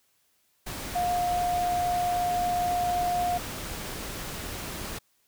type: tone in noise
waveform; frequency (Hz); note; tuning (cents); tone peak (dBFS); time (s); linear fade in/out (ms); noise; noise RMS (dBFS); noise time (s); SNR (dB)
sine; 710; F5; +28; -24; 0.95-3.38; 10; pink; -36; 0.66-4.99; +9
effects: white hiss -69 dBFS RMS until 5.27 s

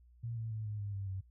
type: tone with pitch steps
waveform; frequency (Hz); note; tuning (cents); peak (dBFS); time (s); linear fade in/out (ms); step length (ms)
sine; 116.54 / 112.7 / 108.99 / 105.4 / 101.92 / 98.57 / 95.32; A#2 / A2 / A2 / G#2 / G#2 / G2 / G2; 0 / +42 / -16 / +26 / -32 / +10 / -48; -37; 0.23-1.21; 10; 140
effects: noise-tail reverb RT60 0.1 s tail -21 dB re dry + added 60 Hz sine -59 dBFS peak until 1.3 s

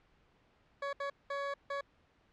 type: tone bursts at uneven times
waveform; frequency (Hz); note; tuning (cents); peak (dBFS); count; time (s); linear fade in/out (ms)
20% pulse; 561; C#5; +21; -30; 4; 0.82-0.93 / 1-1.1 / 1.3-1.54 / 1.7-1.81; 5
effects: pink hiss -69 dBFS RMS until 2.32 s + low-pass 3000 Hz 12 dB/octave

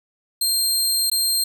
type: tone with dropouts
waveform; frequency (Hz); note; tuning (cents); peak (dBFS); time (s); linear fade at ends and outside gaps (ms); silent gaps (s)
20% pulse; 4186; C8; 0; -12; 0.41-1.44; 5; 1.1-1.115
effects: none

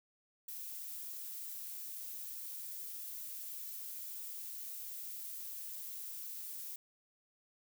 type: noise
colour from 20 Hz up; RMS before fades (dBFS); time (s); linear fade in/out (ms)
violet; -45; 0.48-6.76; 5
effects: none

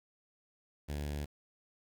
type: tone with notch filter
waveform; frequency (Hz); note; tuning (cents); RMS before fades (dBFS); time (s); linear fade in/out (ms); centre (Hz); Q
sawtooth; 73.1; D2; -7; -38; 0.88-1.26; 20; 1200; 1.5
effects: 10-bit

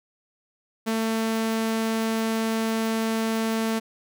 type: tone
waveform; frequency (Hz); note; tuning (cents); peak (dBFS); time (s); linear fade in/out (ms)
sawtooth; 223.5; A3; +27; -19; 0.86-3.8; 20
effects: none

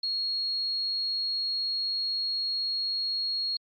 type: tone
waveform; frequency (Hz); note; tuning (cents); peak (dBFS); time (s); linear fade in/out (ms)
sine; 4299; C8; +46; -27; 0.03-3.57; 5
effects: Opus 48 kbps

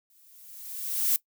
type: noise with exponential growth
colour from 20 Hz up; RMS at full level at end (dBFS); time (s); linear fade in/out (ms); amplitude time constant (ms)
violet; -22; 0.1-1.16; 1; 230
effects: noise-tail reverb RT60 0.1 s tail -20 dB re dry

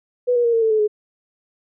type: tone with pitch steps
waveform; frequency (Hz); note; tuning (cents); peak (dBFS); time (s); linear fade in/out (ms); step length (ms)
sine; 493.1 / 480.4 / 468.1 / 456.1 / 444.4 / 433 / 421.9; B4 / B4 / A#4 / A#4 / A4 / A4 / G#4; -3 / -48 / +7 / -38 / +17 / -28 / +27; -14; 0.27-0.879; 20; 87
effects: none

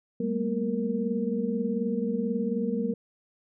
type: tone cluster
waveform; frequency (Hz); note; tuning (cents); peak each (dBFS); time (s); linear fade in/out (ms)
sine; 195.3 / 219.4 / 237.9 / 466; G3 / A3 / A#3 / A#4; -6 / -5 / +35 / -1; -31; 0.2-2.94; 5
effects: none

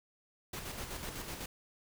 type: noise with tremolo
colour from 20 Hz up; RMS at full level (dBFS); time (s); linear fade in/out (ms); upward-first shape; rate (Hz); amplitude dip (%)
pink; -41; 0.53-1.46; 5; square; 8; 40
effects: none

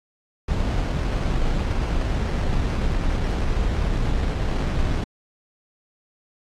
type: noise with sample-and-hold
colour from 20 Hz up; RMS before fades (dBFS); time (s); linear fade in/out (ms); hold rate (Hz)
brown; -22; 0.48-5.04; 5; 3675
effects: low-pass 6000 Hz 12 dB/octave + AAC 48 kbps

